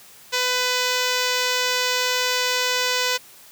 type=tone with notch filter; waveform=5% pulse; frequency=499.9 Hz; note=B4; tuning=21 cents sharp; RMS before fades=-22 dBFS; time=0.32-3.18 s; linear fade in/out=20 ms; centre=12000 Hz; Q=1.4; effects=white hiss -47 dBFS RMS until 3.51 s + high-pass 60 Hz 12 dB/octave